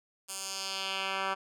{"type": "tone with band-pass filter sweep", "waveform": "10% pulse", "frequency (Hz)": 192.9, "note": "G3", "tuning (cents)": -28, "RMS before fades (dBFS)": -35, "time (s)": [0.28, 1.35], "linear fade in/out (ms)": 20, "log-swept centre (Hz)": [9200, 1500], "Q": 1.5, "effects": []}